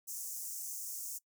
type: high-pass noise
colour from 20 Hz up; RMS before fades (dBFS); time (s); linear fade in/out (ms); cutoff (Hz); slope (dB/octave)
pink; -42; 0.07-1.19; 20; 6000; 48
effects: noise-tail reverb RT60 0.1 s tail -22 dB re dry